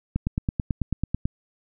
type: click train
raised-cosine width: 5 ms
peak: -11 dBFS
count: 11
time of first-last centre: 0.16-1.255 s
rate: 9.13 Hz
effects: none